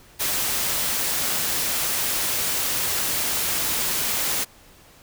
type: noise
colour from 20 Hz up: white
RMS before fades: -24 dBFS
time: 0.19-4.45 s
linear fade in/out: 20 ms
effects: pink hiss -51 dBFS RMS until 5.02 s